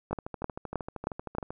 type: two click trains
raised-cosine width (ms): 1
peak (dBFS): -22 / -14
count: 19 / 5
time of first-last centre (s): 0.11-1.505 / 0.13-1.384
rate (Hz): 12.9 / 3.19
effects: none